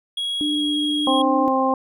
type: tone with pitch glide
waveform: triangle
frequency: 3316 to 3291 Hz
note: G#7 to G#7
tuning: -3 to -16 cents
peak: -21 dBFS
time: 0.17-1.22 s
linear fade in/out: 5 ms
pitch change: -13 cents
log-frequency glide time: 0.42-0.81 s
type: tone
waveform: sine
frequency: 297.3 Hz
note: D4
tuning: 21 cents sharp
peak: -21 dBFS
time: 0.41-1.48 s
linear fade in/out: 0 ms
type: harmonic tone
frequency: 263.7 Hz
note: C4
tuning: 14 cents sharp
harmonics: 1 / 2 / 3 / 4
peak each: -22 / -22 / -22 / -22 dBFS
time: 1.07-1.74 s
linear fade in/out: 2 ms
effects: none